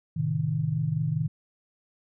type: chord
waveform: sine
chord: A diminished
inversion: none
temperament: equal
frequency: 110 / 130.81 / 155.56 Hz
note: A2 / C3 / Eb3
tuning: 0 / 0 / 0 cents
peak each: -32 / -30 / -26 dBFS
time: 0.16-1.28 s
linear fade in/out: 10 ms
effects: none